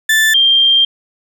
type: tone pair in turn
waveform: 35% pulse / sine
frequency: 1760 / 3182 Hz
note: A6 / G7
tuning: 0 / +25 cents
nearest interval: minor seventh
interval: 1025 cents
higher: second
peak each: -7 dBFS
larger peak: neither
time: 0.09-0.34 / 0.34-0.85 s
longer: second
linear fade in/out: 5 ms
effects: none